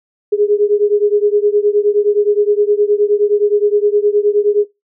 sine beating tone pair, 410.2 / 419.8 Hz, G#4 / G#4, -21 / +19 cents, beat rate 9.6 Hz, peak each -13 dBFS, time 0.32-4.65 s, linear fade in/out 10 ms, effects noise-tail reverb RT60 0.2 s tail -20 dB re dry

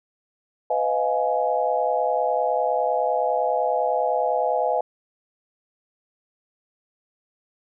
sine chord, F half-diminished seventh, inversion second, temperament just, 502.9 / 628.6 / 698.5 / 838.1 Hz, Cb5 / Eb5 / F5 / Ab5, +31 / +18 / 0 / +16 cents, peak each -25 dBFS, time 0.7-4.81 s, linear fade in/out 5 ms, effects none

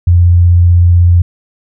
sine tone with vibrato, 87.31 Hz, F2, in tune, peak -3 dBFS, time 0.07-1.22 s, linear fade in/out 5 ms, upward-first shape sine, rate 16 Hz, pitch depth 12 cents each way, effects none

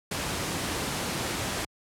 pink noise, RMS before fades -30 dBFS, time 0.11-1.65 s, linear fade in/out 5 ms, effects high-pass 80 Hz 12 dB/octave + low-pass 11000 Hz 12 dB/octave

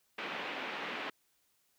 white band-pass noise, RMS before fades -40 dBFS, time 0.18-1.1 s, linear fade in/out 5 ms, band 200 to 2800 Hz, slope 24 dB/octave, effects white hiss -74 dBFS RMS until 1.78 s

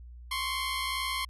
15% pulse tone pair together, 1046.5 / 1108.7 Hz, C6 / C#6, 0 / 0 cents, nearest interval minor second, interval 100 cents, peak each -25 / -29 dBFS, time 0.31-1.25 s, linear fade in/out 5 ms, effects added 60 Hz sine -44 dBFS peak until 1.29 s + resampled to 32000 Hz

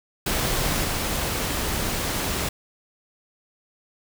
pink noise with level steps, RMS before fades -24 / -26 dBFS, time 0.26-2.49 s, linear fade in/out 5 ms, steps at 0.83 s, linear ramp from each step 20 ms, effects none

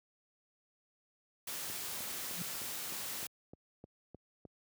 white noise, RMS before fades -41 dBFS, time 1.47-3.27 s, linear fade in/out 5 ms
click train, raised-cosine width 2 ms, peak -36 dBFS, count 10, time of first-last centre 1.7-4.452 s, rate 3.27 Hz
sine tone with exponential growth, 175.1 Hz, F3, 5 cents sharp, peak -35 dBFS, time 2.29-2.42 s, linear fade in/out 2 ms, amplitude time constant 27 ms
effects high-pass 80 Hz 12 dB/octave

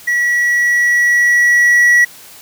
triangle tone with level ramp, 1933 Hz, B6, 38 cents flat, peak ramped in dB -10 to -4 dBFS, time 0.07-2.05 s, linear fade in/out 10 ms, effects white hiss -38 dBFS RMS until 2.41 s + high-pass 60 Hz 12 dB/octave

